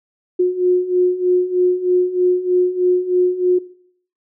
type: beating tone pair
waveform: sine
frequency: 359.7 / 362.9 Hz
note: F#4 / F#4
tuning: -49 / -34 cents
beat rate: 3.2 Hz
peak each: -18 / -15 dBFS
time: 0.39-3.59 s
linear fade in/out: 10 ms
effects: noise-tail reverb RT60 0.6 s tail -18 dB re dry